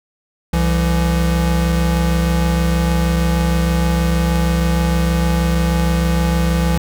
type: tone pair together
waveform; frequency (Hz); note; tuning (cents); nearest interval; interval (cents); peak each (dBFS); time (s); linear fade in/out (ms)
square; 64.93 / 168.4; C2 / E3; -13 / +37; octave + major third; 1650; -17; 0.53-6.78; 5
effects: none